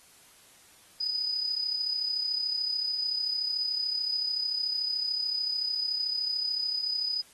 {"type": "tone with amplitude modulation", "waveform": "sine", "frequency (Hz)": 4978, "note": "D#8", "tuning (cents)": 0, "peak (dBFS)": -25, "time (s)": [1, 7.22], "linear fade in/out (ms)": 10, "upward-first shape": "sine", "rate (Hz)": 33.6, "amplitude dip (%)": 55, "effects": ["white hiss -57 dBFS RMS until 7.33 s", "AAC 32 kbps"]}